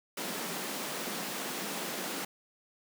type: high-pass noise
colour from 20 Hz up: pink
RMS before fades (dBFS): -37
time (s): 0.17-2.25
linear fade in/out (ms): 5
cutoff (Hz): 170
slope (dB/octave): 48
effects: none